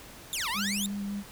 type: exponential two-way sweep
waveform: 15% pulse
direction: down then up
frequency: 3804 to 880 to 3804 Hz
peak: -23 dBFS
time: 0.33-0.86 s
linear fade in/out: 0 ms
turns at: 0.49 s
type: tone with vibrato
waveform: sine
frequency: 201.2 Hz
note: G3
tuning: 45 cents sharp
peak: -31 dBFS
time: 0.54-1.24 s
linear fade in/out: 50 ms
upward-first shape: square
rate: 5.4 Hz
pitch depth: 9 cents each way
effects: pink hiss -48 dBFS RMS until 1.31 s